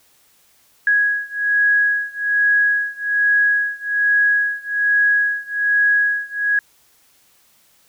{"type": "beating tone pair", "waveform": "sine", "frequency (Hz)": [1661.2, 1662.4], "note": ["G#6", "G#6"], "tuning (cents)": [0, 1], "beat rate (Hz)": 1.2, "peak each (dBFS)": [-17, -18], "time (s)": [0.87, 6.59], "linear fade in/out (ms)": 2, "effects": ["white hiss -56 dBFS RMS until 7.88 s"]}